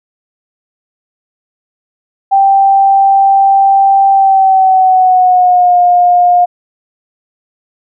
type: tone with pitch glide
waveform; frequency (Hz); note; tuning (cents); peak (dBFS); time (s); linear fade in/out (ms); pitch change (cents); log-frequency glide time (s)
sine; 784 to 710.7; G5 to F5; 0 to +30; -4; 2.31-6.46; 20; -170; 4.11-5.79
effects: none